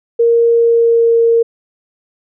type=tone with pitch glide; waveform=sine; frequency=466.2 to 461.9 Hz; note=A#4 to A#4; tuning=0 to -16 cents; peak=-7 dBFS; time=0.19-1.43 s; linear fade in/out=10 ms; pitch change=-16 cents; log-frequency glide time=0.48-1.18 s; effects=none